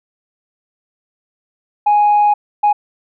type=tone bursts at uneven times; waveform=sine; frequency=830.6 Hz; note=G#5; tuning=in tune; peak=-7 dBFS; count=2; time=1.86-2.34 / 2.63-2.73 s; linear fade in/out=10 ms; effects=tanh soft clip ceiling -6 dBFS